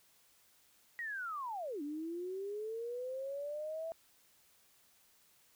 sine linear two-way sweep, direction down then up, 1925 to 283.9 to 663 Hz, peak -38 dBFS, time 0.99-3.92 s, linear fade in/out 0 ms, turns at 1.82 s, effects white hiss -68 dBFS RMS until 5.55 s

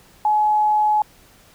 sine tone, 848 Hz, G#5, 36 cents sharp, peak -14 dBFS, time 0.25-1.02 s, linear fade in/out 2 ms, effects pink hiss -51 dBFS RMS until 1.54 s

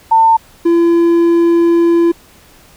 sine / triangle tone pair in turn, 899 / 339 Hz, A5 / E4, +37 / +49 cents, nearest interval octave + perfect fourth, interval 1688 cents, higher first, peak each -5 dBFS, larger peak neither, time 0.11-0.37 / 0.65-2.12 s, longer second, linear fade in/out 10 ms, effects pink hiss -44 dBFS RMS until 2.76 s

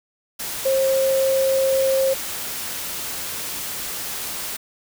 sine tone in noise, 534 Hz, C5, 35 cents sharp, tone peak -16 dBFS, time 0.65-2.14 s, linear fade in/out 10 ms, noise white, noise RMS -29 dBFS, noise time 0.39-4.57 s, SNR +10 dB, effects none

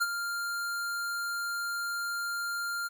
square tone with ADSR envelope, 1396.9 Hz, F6, in tune, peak -24 dBFS, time 0-2.89 s, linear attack 19 ms, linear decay 38 ms, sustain -8 dB, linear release 26 ms, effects 11-bit

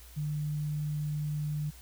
sine tone, 150 Hz, D3, 37 cents sharp, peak -30 dBFS, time 0.16-1.71 s, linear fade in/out 20 ms, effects added 60 Hz sine -50 dBFS peak until 1.81 s + white hiss -55 dBFS RMS until 1.81 s

